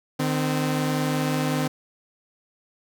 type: tone pair together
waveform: sawtooth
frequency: 152.1 / 258.7 Hz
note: D#3 / C4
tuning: -39 / -19 cents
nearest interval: major sixth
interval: 920 cents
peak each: -21 dBFS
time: 0.19-1.68 s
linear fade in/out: 10 ms
effects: none